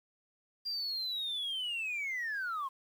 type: linear sweep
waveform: sine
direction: down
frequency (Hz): 4800 to 1033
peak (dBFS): -32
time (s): 0.65-2.69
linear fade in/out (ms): 20
effects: tanh soft clip ceiling -31 dBFS + 10-bit